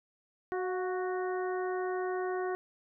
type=harmonic tone with a mistuned harmonic; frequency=370 Hz; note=F#4; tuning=in tune; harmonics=1 / 2 / 3 / 4 / 5; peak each=-32 / -38 / -42 / -44 / -46 dBFS; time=0.52-2.55 s; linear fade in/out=0 ms; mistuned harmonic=2; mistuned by=-38 cents; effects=none